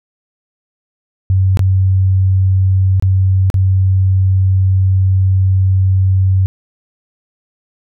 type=tone with dropouts; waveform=sine; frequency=94.8 Hz; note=F#2; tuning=43 cents sharp; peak=-8 dBFS; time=1.3-6.46 s; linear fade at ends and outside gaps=0 ms; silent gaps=1.572-1.593 / 2.998-3.024 / 3.501-3.542 s; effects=none